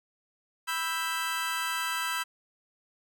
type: chord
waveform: 25% pulse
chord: E minor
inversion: second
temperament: just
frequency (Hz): 988.9 / 1318.5 / 1582.2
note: B5 / E6 / G6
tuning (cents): +2 / 0 / +16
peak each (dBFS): -31 / -29 / -30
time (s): 0.67-2.24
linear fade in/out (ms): 20
effects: none